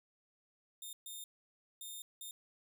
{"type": "tone bursts at uneven times", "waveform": "10% pulse", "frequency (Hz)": 3636, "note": "A#7", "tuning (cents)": -44, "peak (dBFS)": -37, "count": 4, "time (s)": [[0.82, 0.93], [1.06, 1.24], [1.81, 2.02], [2.21, 2.31]], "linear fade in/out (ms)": 2, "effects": []}